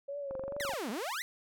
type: tone with vibrato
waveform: sine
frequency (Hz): 552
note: C#5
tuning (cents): -7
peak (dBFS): -36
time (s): 0.08-0.73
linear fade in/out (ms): 10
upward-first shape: triangle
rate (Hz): 2.5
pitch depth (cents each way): 85
type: click train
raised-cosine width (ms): 1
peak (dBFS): -29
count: 11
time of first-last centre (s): 0.31-0.736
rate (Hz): 23.5
type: exponential two-way sweep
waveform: sawtooth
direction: down then up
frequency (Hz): 2093 to 196 to 2093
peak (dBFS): -31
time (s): 0.6-1.22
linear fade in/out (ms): 0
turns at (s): 0.9
effects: none